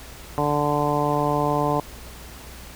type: harmonic tone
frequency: 146.83 Hz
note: D3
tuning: in tune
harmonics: 1 / 2 / 3 / 4 / 5 / 6 / 7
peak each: -27 / -27 / -27 / -27 / -27 / -27 / -27 dBFS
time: 0.38-1.8 s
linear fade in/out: 0 ms
effects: added 60 Hz sine -42 dBFS peak until 2.75 s + pink hiss -42 dBFS RMS until 2.75 s